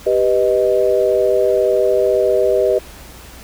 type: chord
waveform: sine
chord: G augmented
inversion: none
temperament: equal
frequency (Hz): 392 / 493.9 / 622.3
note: G4 / B4 / D#5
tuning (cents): 0 / 0 / 0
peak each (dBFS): -16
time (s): 0.06-2.79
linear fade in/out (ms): 10
effects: added 60 Hz sine -41 dBFS peak until 3.43 s + pink hiss -39 dBFS RMS until 3.43 s